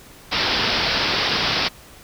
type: low-pass noise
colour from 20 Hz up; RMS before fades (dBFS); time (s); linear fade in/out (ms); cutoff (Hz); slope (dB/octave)
white; -21; 0.31-1.69; 20; 5300; 96
effects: pink hiss -45 dBFS RMS until 2.03 s